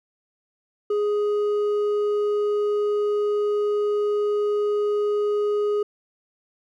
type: tone with hard clipping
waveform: sine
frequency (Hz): 415.3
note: G#4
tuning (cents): 0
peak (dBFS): -21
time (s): 0.9-5.83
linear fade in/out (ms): 5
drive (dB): 4
effects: none